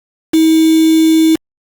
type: tone with quantisation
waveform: sine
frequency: 320.4 Hz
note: E4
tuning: 49 cents flat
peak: -6 dBFS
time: 0.33-1.36 s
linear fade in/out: 10 ms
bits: 3
effects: Opus 48 kbps